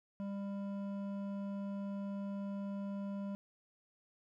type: tone with hard clipping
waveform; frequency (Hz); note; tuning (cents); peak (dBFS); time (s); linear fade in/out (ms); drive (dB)
sine; 199.1; G3; +27; -40; 0.2-3.35; 0; 10
effects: none